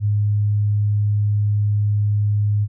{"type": "tone", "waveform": "sine", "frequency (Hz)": 103.83, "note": "G#2", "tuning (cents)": 0, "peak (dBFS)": -15, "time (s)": [0, 2.68], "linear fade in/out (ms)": 50, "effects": []}